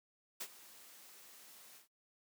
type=noise with ADSR envelope; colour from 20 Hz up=white; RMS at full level=-41 dBFS; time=0.4-1.88 s; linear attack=10 ms; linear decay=59 ms; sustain=-17 dB; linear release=120 ms; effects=noise-tail reverb RT60 0.1 s tail -19 dB re dry + high-pass 200 Hz 12 dB/octave